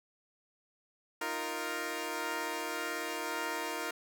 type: chord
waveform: 10% pulse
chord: Eb suspended second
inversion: none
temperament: equal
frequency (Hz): 311.1 / 349.2 / 466.2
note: Eb4 / F4 / Bb4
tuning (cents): 0 / 0 / 0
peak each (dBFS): -32 / -31 / -30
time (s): 1.21-3.91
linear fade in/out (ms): 5
effects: none